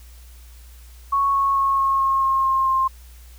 sine tone with pitch steps, 1107 / 1100 / 1093 / 1086.1 / 1079.2 / 1072.4 / 1065.6 / 1058.8 Hz, C#6 / C#6 / C#6 / C#6 / C#6 / C6 / C6 / C6, -3 / -14 / -25 / -36 / -47 / +42 / +31 / +20 cents, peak -16 dBFS, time 1.12-2.88 s, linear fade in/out 10 ms, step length 220 ms, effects added 60 Hz sine -41 dBFS peak until 3.38 s + white hiss -52 dBFS RMS until 3.38 s

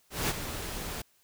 pink noise with ADSR envelope, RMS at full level -27 dBFS, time 0.1-1.02 s, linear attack 190 ms, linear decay 35 ms, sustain -10 dB, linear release 7 ms, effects white hiss -67 dBFS RMS until 1.23 s

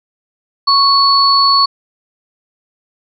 sine tone pair together, 1106 / 4420 Hz, C#6 / C#8, -4 / -6 cents, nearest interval 2 octaves, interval 2398 cents, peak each -10 dBFS, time 0.67-1.66 s, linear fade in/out 10 ms, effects none

